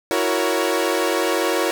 sawtooth chord, F# dominant seventh, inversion third, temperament equal with one note detuned, 329.6 / 370 / 466.2 / 558.5 Hz, E4 / F#4 / A#4 / C#5, 0 / 0 / 0 / +13 cents, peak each -20 dBFS, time 0.11-1.71 s, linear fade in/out 0 ms, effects none

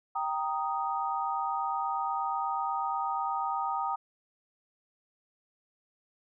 sine chord, Eb major, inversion first, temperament equal, 784 / 932.3 / 1244.5 Hz, G5 / Bb5 / Eb6, 0 / 0 / 0 cents, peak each -33 dBFS, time 0.15-3.96 s, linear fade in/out 10 ms, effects none

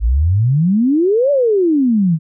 sine exponential two-way sweep, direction up then down, 51.3 to 587.3 to 152 Hz, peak -10 dBFS, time 0-2.19 s, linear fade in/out 50 ms, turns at 1.31 s, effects none

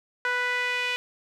sawtooth tone with band-pass filter sweep, 493.9 Hz, B4, in tune, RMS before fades -27 dBFS, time 0.25-0.96 s, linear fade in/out 0 ms, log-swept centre 1600 to 2600 Hz, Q 2.9, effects none

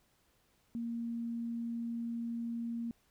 sine tone, 233.1 Hz, A#3, in tune, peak -35 dBFS, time 0.75-2.91 s, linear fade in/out 0 ms, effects pink hiss -72 dBFS RMS until 3.1 s

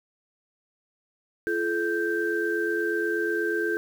sine tone cluster, 341.8 / 430.1 / 1566 Hz, F4 / A4 / G6, -37 / -39 / -2 cents, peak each -28 dBFS, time 1.47-3.77 s, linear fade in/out 0 ms, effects 8-bit

